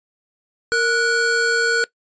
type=tone pair together; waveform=square; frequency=462.7 / 1469 Hz; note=A#4 / F#6; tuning=-13 / -13 cents; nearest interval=octave + minor sixth; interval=2000 cents; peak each=-21 / -18 dBFS; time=0.72-1.84 s; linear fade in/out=0 ms; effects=noise-tail reverb RT60 0.1 s tail -19 dB re dry + resampled to 16000 Hz